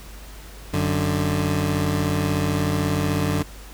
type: tone pair together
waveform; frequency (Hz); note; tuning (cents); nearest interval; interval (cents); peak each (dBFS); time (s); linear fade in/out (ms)
20% pulse; 93.42 / 148.3; F#2 / D3; +17 / +17; minor sixth; 800; -18; 0.73-3.43; 10
effects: added 50 Hz sine -39 dBFS peak until 3.73 s + pink hiss -44 dBFS RMS until 3.73 s